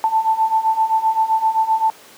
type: beating tone pair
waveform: sine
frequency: 880 / 887.7 Hz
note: A5 / A5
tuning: 0 / +15 cents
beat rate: 7.7 Hz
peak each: -19 / -16 dBFS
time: 0.04-1.9 s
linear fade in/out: 0 ms
effects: pink hiss -43 dBFS RMS until 2.17 s + high-pass 300 Hz 12 dB/octave